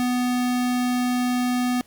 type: tone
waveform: square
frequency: 247.9 Hz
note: B3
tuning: 7 cents sharp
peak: -21 dBFS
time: 0-1.81 s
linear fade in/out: 0 ms
effects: pink hiss -56 dBFS RMS until 1.86 s + Opus 48 kbps

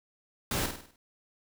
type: noise with echo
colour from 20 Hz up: pink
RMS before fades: -31 dBFS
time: 0.51-0.66 s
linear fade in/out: 2 ms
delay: 50 ms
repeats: 6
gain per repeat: -6 dB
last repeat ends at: 0.96 s
effects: none

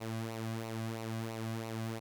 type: tone with flanger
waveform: sawtooth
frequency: 112.7 Hz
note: A2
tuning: 42 cents sharp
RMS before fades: -39 dBFS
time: 0-2 s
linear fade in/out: 20 ms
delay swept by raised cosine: 0.59 to 2.29 ms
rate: 3 Hz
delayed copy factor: -0.6
effects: none

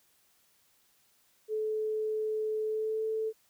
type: tone with pitch glide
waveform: sine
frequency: 432.8 to 439.6 Hz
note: A4 to A4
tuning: -29 to -2 cents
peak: -29 dBFS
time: 1.48-3.33 s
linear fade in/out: 50 ms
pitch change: +27 cents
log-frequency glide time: 2.65-3.04 s
effects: white hiss -68 dBFS RMS until 3.49 s

